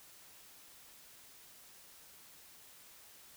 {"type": "silence", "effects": ["white hiss -58 dBFS RMS until 3.36 s"]}